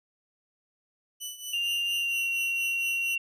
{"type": "tone with tremolo", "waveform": "15% pulse", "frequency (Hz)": 2978, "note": "F#7", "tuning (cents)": 11, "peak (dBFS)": -26, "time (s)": [1.2, 3.16], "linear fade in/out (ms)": 20, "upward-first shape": "triangle", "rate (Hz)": 4.3, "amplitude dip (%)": 80}
{"type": "tone with pitch glide", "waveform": "sine", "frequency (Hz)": [2794, 2746], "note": ["F7", "F7"], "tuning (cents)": [0, -30], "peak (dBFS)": -26, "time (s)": [1.53, 3.18], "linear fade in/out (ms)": 5, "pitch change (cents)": -30, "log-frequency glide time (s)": [1.95, 2.24]}
{"effects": []}